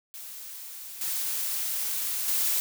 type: noise with level steps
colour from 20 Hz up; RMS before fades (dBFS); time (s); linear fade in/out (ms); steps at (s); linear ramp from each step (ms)
blue; -41 / -30 / -26; 0.14-2.6; 0; 1.01 / 2.28; 2
effects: none